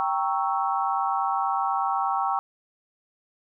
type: chord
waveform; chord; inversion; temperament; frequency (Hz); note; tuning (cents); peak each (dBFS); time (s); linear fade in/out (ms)
sine; G diminished seventh; none; equal; 784 / 932.3 / 1108.7 / 1318.5; G5 / Bb5 / Db6 / Fb6; 0 / 0 / 0 / 0; -26 / -29 / -28 / -30; 0-2.39; 0
effects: none